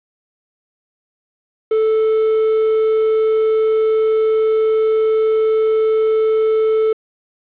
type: tone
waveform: triangle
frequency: 438.7 Hz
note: A4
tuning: 5 cents flat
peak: -10 dBFS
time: 1.71-6.93 s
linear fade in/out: 5 ms
effects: resampled to 8000 Hz + 7-bit